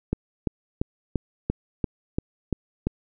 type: click train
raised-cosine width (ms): 3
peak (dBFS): -10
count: 9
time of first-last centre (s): 0.13-2.87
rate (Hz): 2.92
effects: none